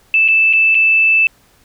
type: tone with dropouts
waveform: sine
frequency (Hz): 2637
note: E7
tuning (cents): 0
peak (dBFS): -8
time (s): 0.14-1.27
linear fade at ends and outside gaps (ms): 1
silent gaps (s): 0.28-0.285 / 0.529-0.534 / 0.746-0.751
effects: pink hiss -52 dBFS RMS until 1.64 s